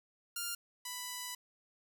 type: tone pair in turn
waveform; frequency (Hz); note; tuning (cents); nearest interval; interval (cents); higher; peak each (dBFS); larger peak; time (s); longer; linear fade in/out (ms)
5% pulse; 1401 / 990.7; F6 / B5; +5 / +5; tritone; 600; first; -25 / -28; first; 0.36-0.55 / 0.85-1.35; second; 5
effects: none